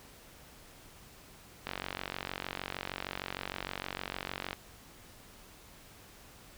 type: click train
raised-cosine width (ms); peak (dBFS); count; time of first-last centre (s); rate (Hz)
0.3; -19; 134; 1.67-4.53; 46.5
effects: pink hiss -55 dBFS RMS until 6.57 s